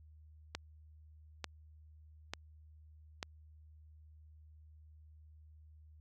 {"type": "click train", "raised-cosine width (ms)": 0.2, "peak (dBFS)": -21, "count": 4, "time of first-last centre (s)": [0.55, 3.229], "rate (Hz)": 1.12, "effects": ["added 77 Hz sine -56 dBFS peak until 6 s", "AAC 48 kbps"]}